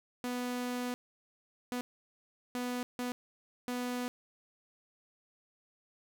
sawtooth tone bursts at uneven times, 246.9 Hz, B3, in tune, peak -30 dBFS, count 5, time 0.24-0.94 / 1.72-1.81 / 2.55-2.83 / 2.99-3.12 / 3.68-4.08 s, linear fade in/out 0 ms, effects none

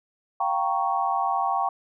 sine chord, G half-diminished seventh, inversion third, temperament equal with one note detuned, 698.5 / 778.6 / 932.3 / 1108.7 Hz, F5 / G5 / Bb5 / Db6, 0 / -12 / 0 / 0 cents, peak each -30 / -25 / -29 / -27 dBFS, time 0.4-1.69 s, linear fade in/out 5 ms, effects none

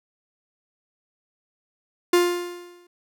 45% pulse tone with exponential decay, 351.8 Hz, F4, 13 cents sharp, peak -13 dBFS, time 2.13-2.87 s, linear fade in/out 5 ms, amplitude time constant 160 ms, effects none

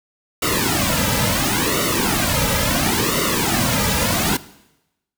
pink noise with flanger, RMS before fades -19 dBFS, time 0.42-4.37 s, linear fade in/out 5 ms, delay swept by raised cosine 1.2 to 2.8 ms, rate 0.72 Hz, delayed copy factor -0.95, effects noise-tail reverb RT60 0.9 s tail -18 dB re dry

